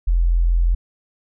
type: tone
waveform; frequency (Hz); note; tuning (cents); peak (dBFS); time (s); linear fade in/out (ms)
sine; 42.74; F1; -37; -13; 0.07-0.75; 10
effects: none